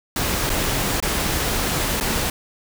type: noise with dropouts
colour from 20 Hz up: pink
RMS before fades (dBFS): -22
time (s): 0.16-2.3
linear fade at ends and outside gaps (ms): 2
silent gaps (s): 0.495-0.5 / 1.002-1.025 / 2.001-2.009
effects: none